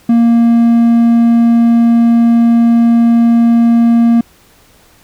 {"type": "tone", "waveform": "triangle", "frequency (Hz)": 233.1, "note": "A#3", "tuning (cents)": 0, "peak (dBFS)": -3, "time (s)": [0.09, 4.21], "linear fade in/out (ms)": 5, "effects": ["pink hiss -46 dBFS RMS until 5.03 s"]}